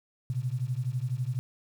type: beating tone pair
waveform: sine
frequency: 120 / 132 Hz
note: B2 / C3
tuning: -49 / +16 cents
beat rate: 12 Hz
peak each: -31 dBFS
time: 0.3-1.39 s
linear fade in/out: 0 ms
effects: 9-bit